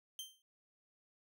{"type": "tone with exponential decay", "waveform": "sawtooth", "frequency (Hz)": 3136, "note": "G7", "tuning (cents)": 0, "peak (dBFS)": -37, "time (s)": [0.19, 0.42], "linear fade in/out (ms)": 1, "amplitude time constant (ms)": 50, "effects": ["noise-tail reverb RT60 0.2 s tail -26 dB re dry"]}